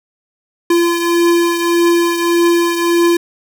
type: beating tone pair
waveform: square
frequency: 341.9 / 343.6 Hz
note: F4 / F4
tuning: -37 / -28 cents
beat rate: 1.7 Hz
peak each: -12 / -19 dBFS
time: 0.7-3.17 s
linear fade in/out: 5 ms
effects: none